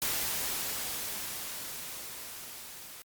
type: noise with level ramp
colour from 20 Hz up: white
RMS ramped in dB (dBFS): -31 to -47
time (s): 0.02-3.02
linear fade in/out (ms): 0
effects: Opus 48 kbps